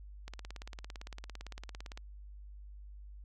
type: click train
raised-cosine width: 0.2 ms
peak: -28 dBFS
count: 31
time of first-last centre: 0.28-1.975 s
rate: 17.7 Hz
effects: added 50 Hz sine -47 dBFS peak until 3.24 s